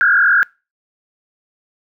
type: tone with frequency modulation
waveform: sine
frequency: 1526 Hz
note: G6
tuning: 47 cents flat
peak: -9 dBFS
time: 0.01-0.43 s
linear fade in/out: 0 ms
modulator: 43.3 Hz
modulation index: 3.1
effects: noise-tail reverb RT60 0.3 s tail -26 dB re dry